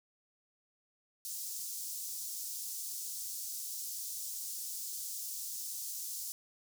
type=high-pass noise; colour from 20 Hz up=pink; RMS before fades=-41 dBFS; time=1.25-6.32 s; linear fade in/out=0 ms; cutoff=5600 Hz; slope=24 dB/octave; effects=none